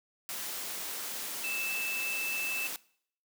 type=tone in noise; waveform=sine; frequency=2637 Hz; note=E7; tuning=in tune; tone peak=-33 dBFS; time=1.44-2.67 s; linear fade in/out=0 ms; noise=white; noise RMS=-38 dBFS; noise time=0.29-2.76 s; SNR=+2 dB; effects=noise-tail reverb RT60 0.6 s tail -21 dB re dry + high-pass 200 Hz 12 dB/octave